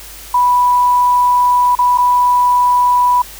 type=tone with dropouts; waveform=sine; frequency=985 Hz; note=B5; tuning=5 cents flat; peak=-8 dBFS; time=0.34-3.22 s; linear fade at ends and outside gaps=5 ms; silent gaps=1.753-1.788 / 1.976-1.983 s; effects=added 50 Hz sine -38 dBFS peak until 3.39 s + white hiss -34 dBFS RMS until 3.39 s